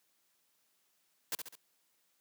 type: noise with echo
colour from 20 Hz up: white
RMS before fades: -35 dBFS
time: 1.32-1.35 s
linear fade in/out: 2 ms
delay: 68 ms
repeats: 3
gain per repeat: -6 dB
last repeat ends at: 1.554 s
effects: white hiss -75 dBFS RMS until 2.2 s + high-pass 150 Hz 12 dB/octave